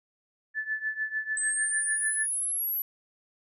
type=tone with tremolo; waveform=sine; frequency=1743 Hz; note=A6; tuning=17 cents flat; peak=-25 dBFS; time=0.54-2.27 s; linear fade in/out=50 ms; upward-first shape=triangle; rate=6.7 Hz; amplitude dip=90%
type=linear sweep; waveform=sine; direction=up; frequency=8070 to 11840 Hz; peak=-27 dBFS; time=1.37-2.82 s; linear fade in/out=2 ms
effects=none